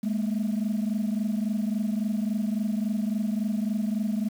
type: tone pair together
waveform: sine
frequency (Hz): 207.7 / 231.3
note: G#3 / A#3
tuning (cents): 0 / -13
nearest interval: major second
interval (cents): 187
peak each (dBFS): -24 / -27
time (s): 0.03-4.29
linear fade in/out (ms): 10
effects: tanh soft clip ceiling -21 dBFS + 8-bit